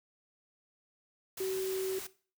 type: tone in noise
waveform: sine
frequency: 379.5 Hz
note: F#4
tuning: 44 cents sharp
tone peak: -31 dBFS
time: 1.4-1.99 s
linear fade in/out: 5 ms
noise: white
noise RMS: -43 dBFS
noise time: 1.37-2.07 s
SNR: +9 dB
effects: noise-tail reverb RT60 0.4 s tail -18 dB re dry